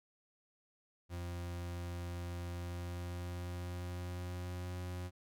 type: tone with pitch glide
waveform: 40% pulse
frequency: 87.31 to 89.82 Hz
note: F2 to F2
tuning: 0 to +49 cents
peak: -39 dBFS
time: 1.09-5.11 s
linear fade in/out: 50 ms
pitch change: +49 cents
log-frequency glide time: 2.49-4.83 s
effects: none